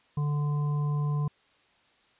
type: harmonic tone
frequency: 146.83 Hz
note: D3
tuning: in tune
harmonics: 1 / 3 / 5 / 7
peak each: -25 / -44 / -49 / -41 dBFS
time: 0.17-1.28 s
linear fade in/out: 5 ms
effects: white hiss -64 dBFS RMS until 2.19 s + resampled to 8000 Hz